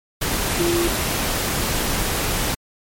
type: tone in noise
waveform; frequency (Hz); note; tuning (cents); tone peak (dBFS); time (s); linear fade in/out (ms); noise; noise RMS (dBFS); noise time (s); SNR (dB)
sine; 343; F4; -31; -18; 0.59-0.88; 10; pink; -22; 0.21-2.55; +1
effects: MP3 64 kbps